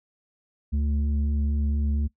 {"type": "tone pair together", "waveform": "sine", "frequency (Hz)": [71.91, 220], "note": ["D2", "A3"], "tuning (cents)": [-36, 0], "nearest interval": "octave + perfect fifth", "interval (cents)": 1936, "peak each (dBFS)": [-21, -30], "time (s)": [0.72, 2.08], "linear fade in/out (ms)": 20, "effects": ["noise-tail reverb RT60 0.1 s tail -20 dB re dry", "tanh soft clip ceiling -17 dBFS"]}